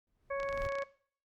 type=noise with exponential growth; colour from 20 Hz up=brown; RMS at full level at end=-40 dBFS; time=0.07-0.67 s; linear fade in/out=2 ms; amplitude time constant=130 ms
type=harmonic tone; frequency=554.4 Hz; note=C#5; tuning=in tune; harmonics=1 / 2 / 3 / 4; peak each=-34 / -40 / -44 / -46 dBFS; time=0.3-0.84 s; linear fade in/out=10 ms
type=clicks; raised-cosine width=0.2 ms; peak=-28 dBFS; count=12; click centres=0.401 / 0.431 / 0.489 / 0.527 / 0.576 / 0.62 / 0.651 / 0.689 / 0.722 / 0.754 / 0.786 / 0.822 s
effects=noise-tail reverb RT60 0.5 s tail -18 dB re dry + Opus 48 kbps